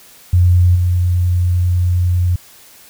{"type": "tone with level steps", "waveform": "sine", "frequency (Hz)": 89, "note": "F2", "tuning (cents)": 33, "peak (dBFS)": [-7, -11], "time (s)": [0.33, 2.36], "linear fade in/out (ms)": 5, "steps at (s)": 0.75, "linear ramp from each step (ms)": 10, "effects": ["white hiss -43 dBFS RMS until 2.89 s"]}